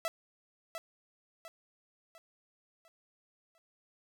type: tone with echo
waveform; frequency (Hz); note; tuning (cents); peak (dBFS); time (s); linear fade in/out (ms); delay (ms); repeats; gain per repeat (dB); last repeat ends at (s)
sawtooth; 659.3; E5; 0; -28; 0.05-0.08; 0; 700; 5; -7; 3.58
effects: none